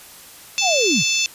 harmonic tone, 879 Hz, A5, 2 cents flat, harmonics 3 / 4 / 5 / 6 / 7 / 8, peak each -21 / -24 / -27 / -26 / -24 / -27 dBFS, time 0.58-1.26 s, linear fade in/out 0 ms
sine linear sweep, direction down, 829 to 103.83 Hz, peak -18 dBFS, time 0.61-1.04 s, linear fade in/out 50 ms
effects white hiss -42 dBFS RMS until 1.34 s + resampled to 32000 Hz

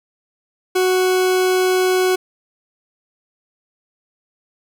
40% pulse tone, 370 Hz, F#4, in tune, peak -13 dBFS, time 0.75-2.16 s, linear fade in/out 10 ms, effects none

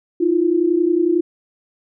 sine tone pair together, 318.2 / 349.2 Hz, D#4 / F4, +39 / 0 cents, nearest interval major second, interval 161 cents, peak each -18 / -15 dBFS, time 0.2-1.21 s, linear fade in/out 10 ms, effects none

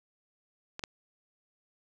clicks, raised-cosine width 0.2 ms, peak -21 / -17 dBFS, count 2, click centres 0.794 / 0.838 s, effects none

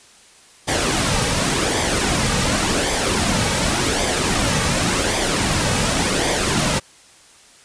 pink noise with flanger, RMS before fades -19 dBFS, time 0.67-6.8 s, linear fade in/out 20 ms, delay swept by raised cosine 0.72 to 2.92 ms, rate 0.89 Hz, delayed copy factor -0.5, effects white hiss -48 dBFS RMS until 7.64 s + resampled to 22050 Hz

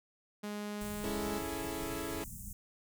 sawtooth tone, 207.7 Hz, G#3, in tune, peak -34 dBFS, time 0.43-1.39 s, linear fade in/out 10 ms
pink band-stop noise, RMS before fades -45 dBFS, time 0.81-2.53 s, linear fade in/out 2 ms, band 210 to 6700 Hz, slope 48 dB/octave
sawtooth chord, A major seventh, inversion first, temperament equal, 277.2 / 329.6 / 415.3 / 440 Hz, C#4 / E4 / G#4 / A4, 0 / 0 / 0 / 0 cents, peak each -39 / -37 / -40 / -41 dBFS, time 1.04-2.24 s, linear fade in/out 0 ms
effects none

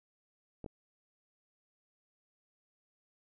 clicks, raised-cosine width 2 ms, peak -30 / -30 dBFS, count 2, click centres 0.643 / 0.662 s, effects none

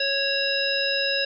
harmonic tone with a mistuned harmonic, 552 Hz, C#5, 7 cents flat, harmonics 1 / 3 / 5 / 7 / 9, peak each -28 / -28 / -28 / -28 / -28 dBFS, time 0-1.25 s, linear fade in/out 5 ms, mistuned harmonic 9, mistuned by +31 cents, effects none

